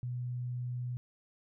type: tone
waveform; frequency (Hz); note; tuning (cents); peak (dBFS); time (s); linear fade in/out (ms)
sine; 123.47; B2; 0; -34; 0.03-0.97; 0
effects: none